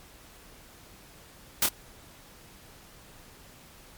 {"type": "noise with echo", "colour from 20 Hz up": "white", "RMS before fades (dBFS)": -23, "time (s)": [1.62, 1.66], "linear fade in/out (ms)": 2, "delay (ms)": 27, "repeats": 1, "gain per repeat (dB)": -5, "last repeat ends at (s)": 1.687, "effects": ["pink hiss -52 dBFS RMS until 3.97 s", "MP3 96 kbps"]}